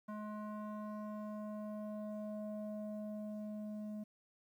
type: tone with low-pass filter sweep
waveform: square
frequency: 211.6 Hz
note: G#3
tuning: 33 cents sharp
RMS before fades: -44 dBFS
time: 0.08-4.04 s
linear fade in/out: 10 ms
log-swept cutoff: 1200 to 450 Hz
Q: 2.5
effects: 12-bit